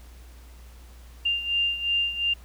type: beating tone pair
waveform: sine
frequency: 2794 / 2796.8 Hz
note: F7 / F7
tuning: 0 / +2 cents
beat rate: 2.8 Hz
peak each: -24 / -29 dBFS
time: 1.25-2.34 s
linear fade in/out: 10 ms
effects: added 60 Hz sine -44 dBFS peak until 2.44 s + pink hiss -55 dBFS RMS until 2.44 s